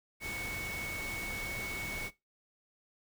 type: tone in noise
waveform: sine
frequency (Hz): 2217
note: C#7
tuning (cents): 0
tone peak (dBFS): -38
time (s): 0.2-2.11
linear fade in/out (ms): 50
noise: pink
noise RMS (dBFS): -42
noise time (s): 0.2-2.11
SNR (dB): +1
effects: noise-tail reverb RT60 0.2 s tail -18 dB re dry